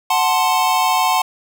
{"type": "chord", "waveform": "square", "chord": "F# diminished", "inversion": "none", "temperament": "equal", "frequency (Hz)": [740, 880, 1046.5], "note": ["F#5", "A5", "C6"], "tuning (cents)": [0, 0, 0], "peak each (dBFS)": -19, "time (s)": [0.1, 1.22], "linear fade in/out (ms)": 5, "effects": []}